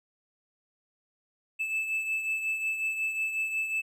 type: beating tone pair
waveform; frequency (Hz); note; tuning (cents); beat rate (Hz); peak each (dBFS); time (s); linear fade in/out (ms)
triangle; 2624 / 2629.5; E7 / E7; -9 / -5; 5.5; -27 / -36; 1.59-3.82; 20
effects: none